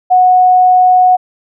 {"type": "tone", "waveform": "sine", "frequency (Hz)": 734, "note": "F#5", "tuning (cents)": -14, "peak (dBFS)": -4, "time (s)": [0.1, 1.17], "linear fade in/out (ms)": 20, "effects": []}